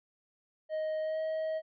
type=tone with pitch glide; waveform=triangle; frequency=625 to 633.7 Hz; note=D#5 to D#5; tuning=+8 to +32 cents; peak=-29 dBFS; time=0.69-1.62 s; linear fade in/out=50 ms; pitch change=+24 cents; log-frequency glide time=1.01-1.2 s; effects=resampled to 11025 Hz